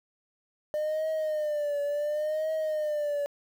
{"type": "tone with vibrato", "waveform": "triangle", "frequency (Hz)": 603, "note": "D5", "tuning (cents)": 46, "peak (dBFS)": -24, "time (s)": [0.74, 3.26], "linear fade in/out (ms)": 0, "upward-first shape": "triangle", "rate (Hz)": 0.7, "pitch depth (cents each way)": 90, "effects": ["tanh soft clip ceiling -21 dBFS", "9-bit"]}